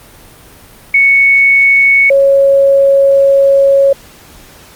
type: tone pair in turn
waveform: sine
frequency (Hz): 2217 / 551.2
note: C#7 / C#5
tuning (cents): 0 / -10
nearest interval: 2 octaves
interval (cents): 2410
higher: first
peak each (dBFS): -4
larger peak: neither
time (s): 0.94-2.1 / 2.1-3.93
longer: second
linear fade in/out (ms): 5
effects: pink hiss -38 dBFS RMS until 4.75 s + Opus 32 kbps